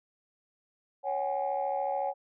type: chord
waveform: sine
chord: C# suspended fourth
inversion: none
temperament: equal with one note detuned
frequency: 554.4 / 756.8 / 830.6 Hz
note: C#5 / F#5 / G#5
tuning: 0 / +39 / 0 cents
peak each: -32 dBFS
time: 1.03-2.14 s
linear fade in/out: 50 ms
effects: tanh soft clip ceiling -21 dBFS